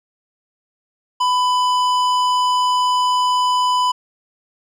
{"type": "tone with hard clipping", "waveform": "triangle", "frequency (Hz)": 998, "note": "B5", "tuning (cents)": 18, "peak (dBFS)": -16, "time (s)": [1.2, 3.92], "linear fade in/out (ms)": 10, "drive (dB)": 16, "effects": []}